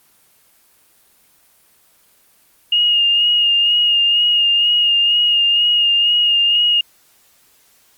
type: tone with vibrato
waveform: sine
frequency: 2848 Hz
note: F7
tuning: 33 cents sharp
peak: -11 dBFS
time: 2.72-6.81 s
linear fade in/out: 5 ms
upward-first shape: sine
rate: 2.1 Hz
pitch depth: 26 cents each way
effects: white hiss -54 dBFS RMS until 7.97 s + Opus 24 kbps